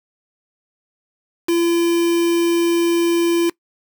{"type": "tone with quantisation", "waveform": "triangle", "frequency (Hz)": 340, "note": "F4", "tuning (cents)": -46, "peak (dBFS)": -12, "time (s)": [1.48, 3.5], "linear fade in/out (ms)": 10, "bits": 4, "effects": ["noise-tail reverb RT60 0.1 s tail -22 dB re dry"]}